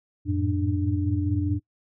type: tone cluster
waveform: sine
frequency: 89.9 / 105.7 / 110.3 / 295.2 Hz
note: F#2 / G#2 / A2 / D4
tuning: -49 / +31 / +5 / +9 cents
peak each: -25 / -34 / -30 / -26 dBFS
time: 0.25-1.6 s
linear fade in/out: 50 ms
effects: noise-tail reverb RT60 0.1 s tail -21 dB re dry